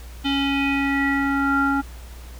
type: tone with low-pass filter sweep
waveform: square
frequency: 277.2 Hz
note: C#4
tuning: in tune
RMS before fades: -21 dBFS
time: 0.24-1.82 s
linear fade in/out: 20 ms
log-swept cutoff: 3300 to 1200 Hz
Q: 6.4
effects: added 60 Hz sine -36 dBFS peak until 2.39 s + pink hiss -46 dBFS RMS until 2.39 s